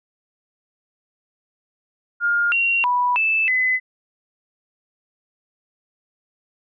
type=tone with pitch steps; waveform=sine; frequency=1413 / 2750 / 983 / 2633 / 2021 Hz; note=F6 / F7 / B5 / E7 / B6; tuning=+20 / -27 / -8 / -3 / +39 cents; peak=-16 dBFS; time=2.2-3.8 s; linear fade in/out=50 ms; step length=320 ms; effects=none